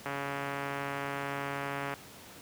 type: click train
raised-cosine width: 0.5 ms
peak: -20 dBFS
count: 264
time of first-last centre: 0.06-1.939 s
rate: 140 Hz
effects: pink hiss -50 dBFS RMS until 2.41 s + high-pass 100 Hz 12 dB/octave